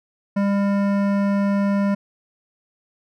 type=tone with hard clipping; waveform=sine; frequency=200 Hz; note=G3; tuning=35 cents sharp; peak=-19 dBFS; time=0.36-1.95 s; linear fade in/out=10 ms; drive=15 dB; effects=none